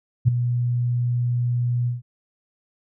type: tone with ADSR envelope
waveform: sine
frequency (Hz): 121.6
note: B2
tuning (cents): -26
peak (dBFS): -9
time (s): 0.25-2.02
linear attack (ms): 31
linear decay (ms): 7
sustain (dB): -10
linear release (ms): 150
effects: none